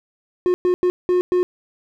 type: tone bursts at uneven times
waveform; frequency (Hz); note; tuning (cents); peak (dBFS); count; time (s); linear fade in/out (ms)
triangle; 360.3; F#4; -46; -12; 5; 0.46-0.54 / 0.65-0.74 / 0.83-0.9 / 1.09-1.21 / 1.32-1.43; 0
effects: none